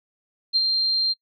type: tone with ADSR envelope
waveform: sine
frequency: 4175 Hz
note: C8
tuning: 5 cents flat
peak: -15 dBFS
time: 0.53-1.14 s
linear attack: 30 ms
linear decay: 36 ms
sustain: -4 dB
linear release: 25 ms
effects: noise-tail reverb RT60 0.1 s tail -24 dB re dry